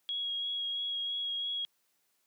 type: tone with vibrato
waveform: sine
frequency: 3307 Hz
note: G#7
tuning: 8 cents flat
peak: -32 dBFS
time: 0.09-1.65 s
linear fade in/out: 0 ms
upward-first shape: sine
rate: 3 Hz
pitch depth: 14 cents each way
effects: white hiss -75 dBFS RMS until 2.26 s + high-pass 150 Hz 12 dB/octave